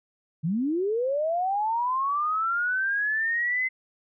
sine linear sweep, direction up, 145.8 to 2064 Hz, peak -23 dBFS, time 0.43-3.69 s, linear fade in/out 20 ms, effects none

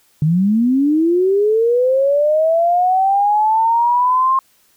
sine linear sweep, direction up, 146.83 to 1069 Hz, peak -11 dBFS, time 0.22-4.39 s, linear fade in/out 2 ms, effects white hiss -56 dBFS RMS until 4.76 s

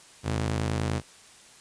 sawtooth ring-modulated tone, 110 Hz, A2, in tune, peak -19 dBFS, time 0.23-1.02 s, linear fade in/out 50 ms, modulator 25.1 Hz, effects white hiss -52 dBFS RMS until 1.6 s + resampled to 22050 Hz

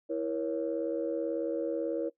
sine chord, A# diminished, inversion second, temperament equal with one note detuned, 329.6 / 476.2 / 554.4 Hz, E4 / A#4 / C#5, 0 / +37 / 0 cents, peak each -33 dBFS, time 0.09-2.1 s, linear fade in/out 20 ms, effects noise-tail reverb RT60 0.1 s tail -18 dB re dry + tanh soft clip ceiling -21 dBFS

